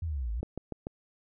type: linear two-way sweep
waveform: sine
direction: down then up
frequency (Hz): 87.1 to 51.91 to 69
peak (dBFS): -30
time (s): 0.02-0.41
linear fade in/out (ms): 5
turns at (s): 0.33
type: click train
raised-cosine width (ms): 2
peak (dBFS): -22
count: 4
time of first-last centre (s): 0.43-0.869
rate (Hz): 6.83
effects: none